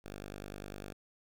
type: tone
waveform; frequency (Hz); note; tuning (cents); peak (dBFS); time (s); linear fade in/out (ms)
5% pulse; 49.92; G1; +32; -32; 0.04-0.93; 10
effects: none